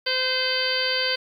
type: harmonic tone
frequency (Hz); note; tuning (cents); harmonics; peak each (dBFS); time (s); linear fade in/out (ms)
515; C5; -28; 1 / 2 / 3 / 4 / 5 / 6 / 7 / 8 / 9; -29 / -37 / -29 / -31 / -33 / -28 / -37 / -35 / -26; 0.06-1.16; 10
effects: 9-bit